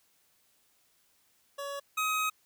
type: tone pair in turn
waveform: 25% pulse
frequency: 563 / 1263.9 Hz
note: C#5 / D#6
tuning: +27 / +27 cents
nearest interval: octave + major second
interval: 1400 cents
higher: second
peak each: -32 / -24 dBFS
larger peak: second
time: 1.58-1.8 / 1.97-2.3 s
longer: second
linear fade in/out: 10 ms
effects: white hiss -69 dBFS RMS until 2.45 s